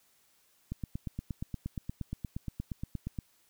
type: click train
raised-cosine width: 5 ms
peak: -23 dBFS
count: 22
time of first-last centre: 0.72-3.188 s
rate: 8.51 Hz
effects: white hiss -68 dBFS RMS until 3.49 s